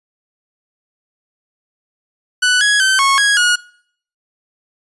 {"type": "tone with pitch steps", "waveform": "sawtooth", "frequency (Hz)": [1488, 1668, 1541, 1097, 1654, 1447], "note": ["F#6", "G#6", "G6", "C#6", "G#6", "F#6"], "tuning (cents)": [9, 7, -30, -18, -8, -39], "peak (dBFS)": -7, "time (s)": [2.42, 3.56], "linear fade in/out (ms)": 10, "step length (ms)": 190, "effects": ["noise-tail reverb RT60 0.6 s tail -23 dB re dry", "resampled to 24000 Hz"]}